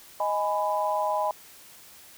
sine chord, G# minor, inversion second, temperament just, 623 / 830.6 / 996.7 Hz, D#5 / G#5 / B5, +2 / 0 / +16 cents, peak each -28 dBFS, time 0.2-1.31 s, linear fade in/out 2 ms, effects white hiss -50 dBFS RMS until 2.17 s

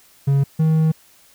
triangle tone pair in turn, 138.8 / 158.47 Hz, C#3 / D#3, +3 / +32 cents, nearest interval major second, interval 229 cents, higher second, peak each -11 dBFS, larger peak neither, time 0.27-0.44 / 0.59-0.92 s, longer second, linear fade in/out 10 ms, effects white hiss -52 dBFS RMS until 1.34 s

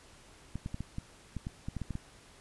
clicks, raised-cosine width 5 ms, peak -24 dBFS, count 12, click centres 0.556 / 0.661 / 0.744 / 0.806 / 0.984 / 1.367 / 1.469 / 1.685 / 1.767 / 1.817 / 1.907 / 1.954 s, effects pink hiss -57 dBFS RMS until 2.4 s + resampled to 24000 Hz

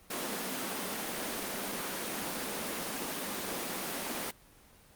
pink high-pass noise, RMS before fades -36 dBFS, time 0.1-4.31 s, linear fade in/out 5 ms, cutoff 180 Hz, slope 48 dB/octave, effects pink hiss -59 dBFS RMS until 4.95 s + Opus 24 kbps

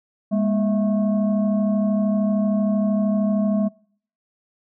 sine tone with frequency modulation, 205 Hz, G#3, 22 cents flat, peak -17 dBFS, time 0.31-3.69 s, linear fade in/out 20 ms, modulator 443 Hz, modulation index 0.71, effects noise-tail reverb RT60 0.6 s tail -26 dB re dry

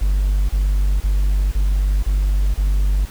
triangle tone bursts, 49 Hz, G1, in tune, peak -11 dBFS, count 6, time 0.01-3.055 s, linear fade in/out 10 ms, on 480 ms, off 33 ms, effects tanh soft clip ceiling -8 dBFS + pink hiss -40 dBFS RMS until 3.1 s

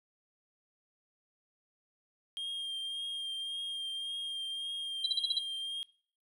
triangle tone with vibrato, 3212 Hz, G7, 41 cents sharp, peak -34 dBFS, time 2.37-5.83 s, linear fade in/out 0 ms, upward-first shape triangle, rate 1.8 Hz, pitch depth 24 cents each way
sine tone bursts, 3954 Hz, B7, 1 cent sharp, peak -26 dBFS, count 6, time 5.04-5.388 s, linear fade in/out 5 ms, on 23 ms, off 42 ms
effects noise-tail reverb RT60 0.5 s tail -23 dB re dry

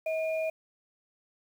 sine tone pair together, 639.2 / 2423 Hz, D#5 / D#7, +47 / -47 cents, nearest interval octave + major seventh, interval 2306 cents, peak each -28 / -38 dBFS, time 0.06-0.5 s, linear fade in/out 5 ms, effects 9-bit

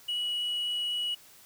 sine tone with tanh clipping, 2926 Hz, F#7, 20 cents flat, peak -29 dBFS, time 0.08-1.15 s, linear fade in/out 10 ms, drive 1 dB, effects white hiss -55 dBFS RMS until 1.45 s

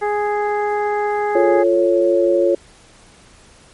harmonic tone, 415.3 Hz, G#4, in tune, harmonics 1 / 2 / 3 / 4 / 5, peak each -19 / -20 / -30 / -30 / -32 dBFS, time 0.01-1.64 s, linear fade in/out 20 ms
sine chord, F augmented, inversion none, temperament equal with one note detuned, 349.2 / 441.5 / 554.4 Hz, F4 / A4 / C#5, 0 / +6 / 0 cents, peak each -15 / -20 / -15 dBFS, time 1.35-2.55 s, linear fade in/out 5 ms
effects pink hiss -47 dBFS RMS until 3.73 s + MP3 48 kbps

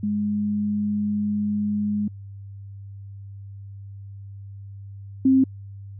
sine tone pair in turn, 207.7 / 264.5 Hz, G#3 / C4, 0 / +19 cents, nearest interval major third, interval 419 cents, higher second, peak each -21 / -13 dBFS, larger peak second, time 0.03-2.08 / 5.25-5.44 s, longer first, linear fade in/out 5 ms, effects added 99 Hz sine -36 dBFS peak until 5.99 s

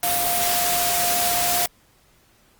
sine tone in noise, 704 Hz, F5, 14 cents sharp, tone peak -24 dBFS, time 0.03-1.66 s, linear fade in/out 2 ms, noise white, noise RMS -22 dBFS, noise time 0.03-1.66 s, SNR -5 dB, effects pink hiss -58 dBFS RMS until 2.59 s + Opus 32 kbps

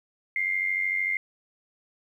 sine tone with amplitude modulation, 2100 Hz, C7, 6 cents sharp, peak -21 dBFS, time 0.36-1.17 s, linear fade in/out 2 ms, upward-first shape sine, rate 93.3 Hz, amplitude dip 65%, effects 10-bit

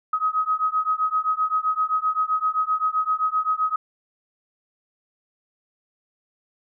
sine beating tone pair, 1262 / 1269.7 Hz, D#6 / D#6, +24 / +35 cents, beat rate 7.7 Hz, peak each -23 dBFS, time 0.13-3.76 s, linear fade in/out 5 ms, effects none

